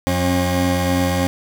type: tone pair together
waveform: 20% pulse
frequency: 88.9 / 269.8 Hz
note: F2 / C#4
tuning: +31 / -47 cents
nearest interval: octave + perfect fifth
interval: 1922 cents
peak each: -14 dBFS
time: 0.07-1.27 s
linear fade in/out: 0 ms
effects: none